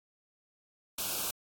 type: band-stop noise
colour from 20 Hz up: white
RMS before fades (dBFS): -34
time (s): 0.98-1.31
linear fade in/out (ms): 5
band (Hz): 1600 to 2300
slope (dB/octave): 96
effects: AAC 64 kbps